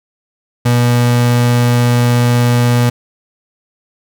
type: tone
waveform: 35% pulse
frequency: 121.1 Hz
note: B2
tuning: 34 cents flat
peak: -7 dBFS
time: 0.65-2.9 s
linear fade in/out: 10 ms
effects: none